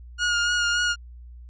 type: tone with vibrato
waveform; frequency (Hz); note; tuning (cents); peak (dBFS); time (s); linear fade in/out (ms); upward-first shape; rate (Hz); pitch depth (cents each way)
sawtooth; 1430; F6; +41; -17; 0.18-0.96; 50; sine; 3.5; 22
effects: added 60 Hz sine -40 dBFS peak until 1.49 s + resampled to 16000 Hz